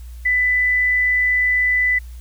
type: tone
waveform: sine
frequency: 1994 Hz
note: B6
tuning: 16 cents sharp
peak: -14 dBFS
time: 0.25-1.99 s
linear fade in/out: 10 ms
effects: added 60 Hz sine -32 dBFS peak until 2.2 s + white hiss -52 dBFS RMS until 2.2 s